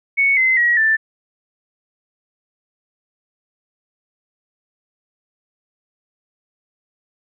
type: tone with pitch steps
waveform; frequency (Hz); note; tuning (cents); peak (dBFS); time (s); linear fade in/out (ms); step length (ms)
sine; 2217 / 2057 / 1907.8 / 1769.8; C#7 / C7 / A#6 / A6; 0 / -30 / +40 / +10; -12; 0.17-0.97; 20; 200
effects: none